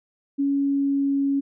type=tone with pitch glide; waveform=sine; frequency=279.4 to 277.5 Hz; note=C#4 to C#4; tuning=+14 to +2 cents; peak=-19 dBFS; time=0.38-1.41 s; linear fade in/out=20 ms; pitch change=-12 cents; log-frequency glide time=0.51-1.19 s; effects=none